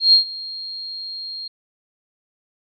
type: tone with ADSR envelope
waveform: sine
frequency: 4233 Hz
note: C8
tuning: 19 cents sharp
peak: -7 dBFS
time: 0-1.48 s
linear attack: 130 ms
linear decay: 110 ms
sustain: -21 dB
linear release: 8 ms
effects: none